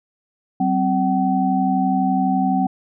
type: tone cluster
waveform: sine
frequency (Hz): 189.7 / 261.6 / 760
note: F#3 / C4 / F#5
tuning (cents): +43 / 0 / +46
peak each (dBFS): -20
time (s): 0.6-2.67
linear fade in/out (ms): 5
effects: none